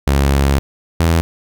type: tone pair in turn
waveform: sawtooth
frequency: 69.3 / 82.67 Hz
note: C#2 / E2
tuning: 0 / +6 cents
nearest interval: minor third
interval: 306 cents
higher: second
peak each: -7 dBFS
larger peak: neither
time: 0.07-0.59 / 1-1.21 s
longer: first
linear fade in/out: 0 ms
effects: none